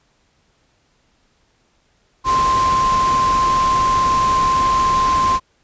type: tone in noise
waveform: sine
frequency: 1046.5 Hz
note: C6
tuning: in tune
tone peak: -13 dBFS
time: 2.24-5.4 s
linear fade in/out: 50 ms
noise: pink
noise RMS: -25 dBFS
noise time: 2.24-5.4 s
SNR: +9 dB
effects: pink hiss -61 dBFS RMS until 5.63 s + resampled to 16000 Hz